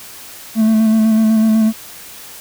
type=tone with vibrato; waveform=triangle; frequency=220 Hz; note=A3; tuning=in tune; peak=-7 dBFS; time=0.55-1.73 s; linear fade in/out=50 ms; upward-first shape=square; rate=8 Hz; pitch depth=19 cents each way; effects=white hiss -35 dBFS RMS until 2.4 s